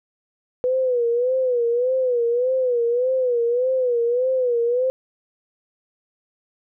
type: tone with vibrato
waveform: sine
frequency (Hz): 493.9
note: B4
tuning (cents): 0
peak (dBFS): -17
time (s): 0.64-4.9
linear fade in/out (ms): 0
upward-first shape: sine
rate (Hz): 1.7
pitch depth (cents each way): 97
effects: none